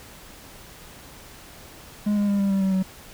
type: tone with pitch steps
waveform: triangle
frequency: 207.7 / 204.4 / 201.1 / 197.86 / 194.69 / 191.57 / 188.49 Hz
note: G#3 / G#3 / G3 / G3 / G3 / G3 / F#3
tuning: 0 / -27 / +44 / +16 / -12 / -40 / +32 cents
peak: -17 dBFS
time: 2.06-2.83 s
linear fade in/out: 10 ms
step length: 110 ms
effects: pink hiss -45 dBFS RMS until 3.13 s

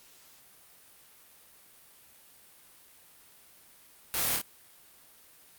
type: noise with echo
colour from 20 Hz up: white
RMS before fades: -31 dBFS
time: 4.14-4.36 s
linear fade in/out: 0 ms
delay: 27 ms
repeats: 2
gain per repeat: -2 dB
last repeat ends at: 4.414 s
effects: white hiss -57 dBFS RMS until 5.58 s + Opus 48 kbps

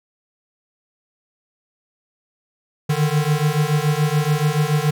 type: beating tone pair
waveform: square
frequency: 146.83 / 153.83 Hz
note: D3 / D#3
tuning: 0 / -19 cents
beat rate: 7 Hz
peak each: -20 dBFS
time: 2.89-4.91 s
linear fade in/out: 10 ms
effects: none

